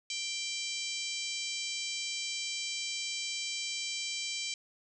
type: harmonic tone with a mistuned harmonic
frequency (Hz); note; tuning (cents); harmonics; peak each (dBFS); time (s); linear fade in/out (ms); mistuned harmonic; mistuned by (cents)
783; G5; -2; 3 / 4 / 5 / 6 / 7 / 8 / 9 / 10; -40 / -41 / -42 / -43 / -43 / -44 / -45 / -45; 0.1-4.54; 2; 5; +24
effects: none